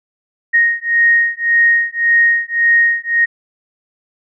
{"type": "beating tone pair", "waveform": "sine", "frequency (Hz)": [1864.7, 1866.5], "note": ["A#6", "A#6"], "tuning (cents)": [0, 2], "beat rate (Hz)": 1.8, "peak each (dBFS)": -13, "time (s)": [0.53, 3.26], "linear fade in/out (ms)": 20, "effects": []}